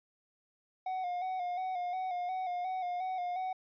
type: tone with vibrato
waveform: triangle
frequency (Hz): 730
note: F#5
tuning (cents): -24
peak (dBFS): -31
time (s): 0.86-3.53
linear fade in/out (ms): 5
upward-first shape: square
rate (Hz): 2.8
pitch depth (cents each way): 42
effects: resampled to 11025 Hz